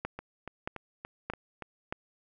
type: two click trains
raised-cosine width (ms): 0.5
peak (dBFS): -24 / -18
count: 6 / 4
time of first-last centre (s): 0.19-1.623 / 0.05-1.925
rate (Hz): 3.49 / 1.6
effects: none